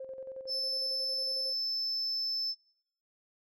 sine tone with tremolo, 528 Hz, C5, 16 cents sharp, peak -38 dBFS, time 0-1.53 s, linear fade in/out 5 ms, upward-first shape square, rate 11 Hz, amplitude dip 55%
sine tone, 5270 Hz, E8, 1 cent flat, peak -29 dBFS, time 0.47-2.55 s, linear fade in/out 50 ms
effects noise-tail reverb RT60 0.7 s tail -25 dB re dry + tanh soft clip ceiling -28 dBFS

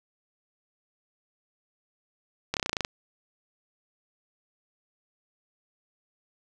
slowing click train, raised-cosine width 0.2 ms, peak -10 dBFS, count 10, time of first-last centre 2.54-2.849 s, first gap 28 ms, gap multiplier 1.05, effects none

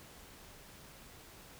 silence, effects pink hiss -55 dBFS RMS until 1.59 s

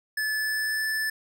square tone with pitch glide, 1732 to 1749.1 Hz, A6 to A6, -28 to -11 cents, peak -26 dBFS, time 0.17-1.1 s, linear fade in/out 5 ms, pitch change +17 cents, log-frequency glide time 0.3-0.85 s, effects none

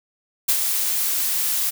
blue noise with ADSR envelope, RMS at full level -17 dBFS, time 0.48-1.71 s, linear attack 12 ms, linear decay 70 ms, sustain -5 dB, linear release 21 ms, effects none

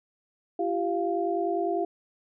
sine tone cluster, 340.3 / 390.3 / 696 Hz, F4 / G4 / F5, -45 / -8 / -6 cents, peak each -29 dBFS, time 0.59-1.85 s, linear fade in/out 5 ms, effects none

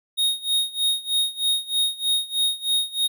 square tone with tremolo, 3729 Hz, A#7, in tune, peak -18 dBFS, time 0.17-3.08 s, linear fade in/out 20 ms, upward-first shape sine, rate 3.2 Hz, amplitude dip 90%, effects none

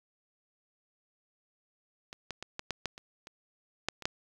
clicks, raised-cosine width 0.2 ms, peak -25 / -20 / -22 / -19 / -15 / -15 / -28 / -29 / -12 / -27 / -11 dBFS, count 11, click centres 2.129 / 2.307 / 2.426 / 2.594 / 2.707 / 2.857 / 2.979 / 3.271 / 3.886 / 4.023 / 4.055 s, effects 8-bit

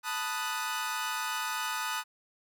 sawtooth chord, B dominant seventh, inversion third, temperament equal, 880 / 987.8 / 1244.5 / 1480 Hz, A5 / B5 / D#6 / F#6, 0 / 0 / 0 / 0 cents, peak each -34 / -36 / -32 / -33 dBFS, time 0.03-2.04 s, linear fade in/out 50 ms, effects none

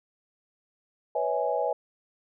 sine chord, C# minor seventh, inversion third, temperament equal with one note detuned, 493.9 / 554.4 / 646.8 / 830.6 Hz, B4 / C#5 / E5 / G#5, 0 / 0 / -33 / 0 cents, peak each -30 dBFS, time 1.15-1.73 s, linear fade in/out 5 ms, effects none

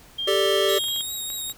sine tone with pitch glide, 3200 to 3247 Hz, G7 to G#7, +35 to -40 cents, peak -25 dBFS, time 0.18-1.02 s, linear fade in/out 10 ms, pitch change +25 cents, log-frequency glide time 0.54-0.68 s
square chord, G suspended second, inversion none, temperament equal, 392 / 440 / 587.3 Hz, G4 / A4 / D5, 0 / 0 / 0 cents, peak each -23 / -26 / -25 dBFS, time 0.27-0.79 s, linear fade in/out 10 ms
15% pulse tone with vibrato, 3775 Hz, A#7, 21 cents sharp, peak -22 dBFS, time 0.68-1.53 s, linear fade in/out 20 ms, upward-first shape sine, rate 4.9 Hz, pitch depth 22 cents each way
clicks, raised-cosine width 0.3 ms, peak -26 dBFS, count 6, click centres 0.84 / 0.884 / 0.962 / 1.008 / 1.302 / 1.498 s
effects pink hiss -50 dBFS RMS until 1.57 s

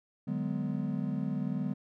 triangle chord, G# half-diminished seventh, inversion second, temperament just, 149.51 / 186.89 / 207.7 / 249.2 Hz, D3 / F#3 / G#3 / B3, +31 / +18 / 0 / +16 cents, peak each -34 dBFS, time 0.27-1.74 s, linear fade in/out 10 ms, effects none

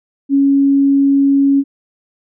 sine tone, 277.2 Hz, C#4, in tune, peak -8 dBFS, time 0.29-1.64 s, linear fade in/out 50 ms, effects none

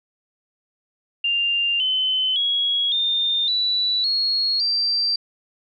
sine tone with pitch steps, 2794 / 3047 / 3323 / 3623 / 3951 / 4309 / 4699 Hz, F7 / G7 / G#7 / A7 / B7 / C#8 / D8, 0 / -50 / 0 / +50 / 0 / -50 / 0 cents, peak -18 dBFS, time 1.24-5.16 s, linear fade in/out 5 ms, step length 560 ms, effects none

